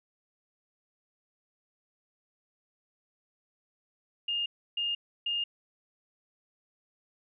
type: tone bursts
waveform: sine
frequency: 2828 Hz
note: F7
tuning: 21 cents sharp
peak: -28 dBFS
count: 3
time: 4.28-5.44 s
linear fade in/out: 5 ms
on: 180 ms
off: 310 ms
effects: none